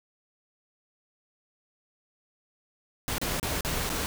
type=noise with dropouts; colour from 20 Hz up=pink; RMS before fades=-30 dBFS; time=3.08-4.06 s; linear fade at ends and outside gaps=0 ms; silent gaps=3.182-3.215 / 3.398-3.429 / 3.608-3.648 / 3.893-3.9 s; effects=none